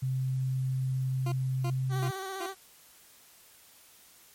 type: tone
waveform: sine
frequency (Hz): 130.81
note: C3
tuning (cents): 0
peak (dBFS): -27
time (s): 0.02-2.11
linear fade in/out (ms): 10
type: tone bursts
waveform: 20% pulse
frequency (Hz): 347.3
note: F4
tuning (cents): -10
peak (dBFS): -30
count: 4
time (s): 1.26-2.464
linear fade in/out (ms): 5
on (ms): 61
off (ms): 320
type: tone with vibrato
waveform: 15% pulse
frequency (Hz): 383.7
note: G4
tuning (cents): -37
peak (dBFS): -29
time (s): 1.89-2.55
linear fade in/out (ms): 50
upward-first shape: square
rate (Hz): 15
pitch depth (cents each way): 26
effects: white hiss -57 dBFS RMS until 4.34 s + MP3 64 kbps